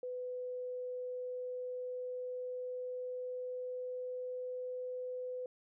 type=tone with pitch glide; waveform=sine; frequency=500 to 503.2 Hz; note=B4 to B4; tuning=+21 to +32 cents; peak=-38 dBFS; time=0.03-5.46 s; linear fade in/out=2 ms; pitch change=+11 cents; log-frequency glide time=0.62-4.81 s; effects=none